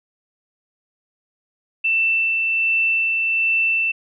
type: tone with tremolo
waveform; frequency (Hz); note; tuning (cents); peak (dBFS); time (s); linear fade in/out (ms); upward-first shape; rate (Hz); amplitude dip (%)
sine; 2670; E7; +22; -15; 1.84-3.92; 10; sine; 1.3; 25
effects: none